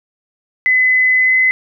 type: tone with pitch glide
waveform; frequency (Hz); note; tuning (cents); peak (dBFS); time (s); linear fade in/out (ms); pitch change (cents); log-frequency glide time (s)
sine; 2020 to 2034; B6 to C7; +39 to -50; -9; 0.66-1.51; 0; +11; 1.18-1.34
effects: none